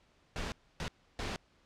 pink noise bursts at uneven times, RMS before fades -37 dBFS, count 3, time 0.36-0.52 / 0.8-0.88 / 1.19-1.36 s, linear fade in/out 0 ms, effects pink hiss -68 dBFS RMS until 1.65 s + low-pass 5000 Hz 12 dB/octave

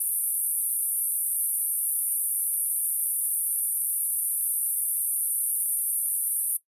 pink band-pass noise, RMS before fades -27 dBFS, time 0-6.57 s, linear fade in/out 5 ms, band 9200 to 13000 Hz, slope 96 dB/octave, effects noise-tail reverb RT60 0.1 s tail -17 dB re dry + resampled to 32000 Hz

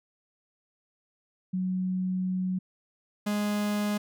sine / 45% pulse tone pair in turn, 185 / 207.7 Hz, F#3 / G#3, 0 / 0 cents, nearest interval major second, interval 200 cents, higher second, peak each -26 dBFS, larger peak neither, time 1.53-2.59 / 3.26-3.98 s, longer first, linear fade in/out 10 ms, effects none

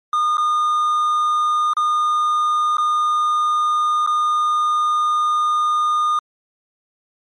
triangle tone with dropouts, 1220 Hz, D#6, 34 cents flat, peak -13 dBFS, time 0.13-6.19 s, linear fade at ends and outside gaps 2 ms, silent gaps 0.371-0.38 / 1.734-1.768 / 2.77-2.782 / 4.064-4.073 s, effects MP3 48 kbps

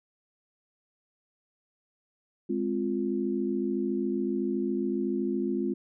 sine chord, F minor, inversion first, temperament equal, 207.7 / 261.6 / 349.2 Hz, Ab3 / C4 / F4, 0 / 0 / 0 cents, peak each -31 / -31 / -30 dBFS, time 2.49-5.74 s, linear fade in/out 10 ms, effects none

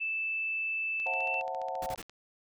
sine tone with pitch glide, 2637 to 2666 Hz, E7 to E7, 0 to +19 cents, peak -30 dBFS, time 0-1.42 s, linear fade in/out 20 ms, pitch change +19 cents, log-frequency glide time 1.1-1.29 s
click train, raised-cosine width 0.2 ms, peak -32 dBFS, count 17, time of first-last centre 1-2.096 s, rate 14.6 Hz
sine chord, F# half-diminished seventh, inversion second, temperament just, 532.8 / 666 / 740 / 888 Hz, C5 / E5 / F#5 / A5, +31 / +18 / 0 / +16 cents, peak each -39 / -41 / -36 / -39 dBFS, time 1.06-1.95 s, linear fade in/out 2 ms
pink noise bursts, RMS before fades -42 dBFS, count 3, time 1.82-2.02 s, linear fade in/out 5 ms, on 44 ms, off 34 ms
effects none

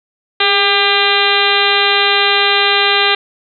harmonic tone with a mistuned harmonic, 399.5 Hz, G4, 33 cents sharp, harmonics 1 / 2 / 3 / 4 / 5 / 6 / 7 / 8 / 9 / 10, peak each -19 / -19 / -19 / -19 / -19 / -19 / -19 / -19 / -19 / -19 dBFS, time 0.4-3.15 s, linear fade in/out 5 ms, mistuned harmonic 1, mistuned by +39 cents, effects none

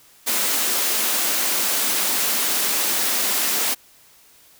white high-pass noise, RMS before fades -21 dBFS, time 0.26-3.75 s, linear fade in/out 20 ms, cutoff 190 Hz, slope 96 dB/octave, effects white hiss -52 dBFS RMS until 4.59 s

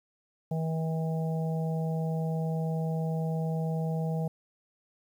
harmonic tone, 161 Hz, E3, 41 cents flat, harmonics 1 / 3 / 4 / 5, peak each -28 / -38 / -40 / -42 dBFS, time 0.51-4.28 s, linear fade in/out 5 ms, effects 10-bit

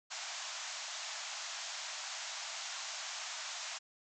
white band-pass noise, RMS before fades -43 dBFS, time 0.1-3.79 s, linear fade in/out 20 ms, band 610 to 7400 Hz, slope 96 dB/octave, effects none

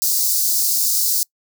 white high-pass noise, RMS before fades -18 dBFS, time 0.02-1.23 s, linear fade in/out 0 ms, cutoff 4400 Hz, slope 48 dB/octave, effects noise-tail reverb RT60 0.1 s tail -26 dB re dry

